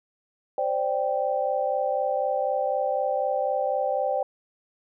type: chord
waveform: sine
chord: C suspended second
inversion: none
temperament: equal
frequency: 523.3 / 587.3 / 784 Hz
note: C5 / D5 / G5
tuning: 0 / 0 / 0 cents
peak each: -27 dBFS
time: 0.58-4.23 s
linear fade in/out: 2 ms
effects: none